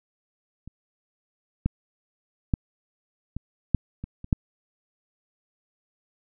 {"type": "clicks", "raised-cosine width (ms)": 5, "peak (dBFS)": [-28, -10, -9, -19, -6, -21, -25, -7], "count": 8, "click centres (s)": [0.676, 1.66, 2.538, 3.366, 3.747, 4.04, 4.244, 4.328], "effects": []}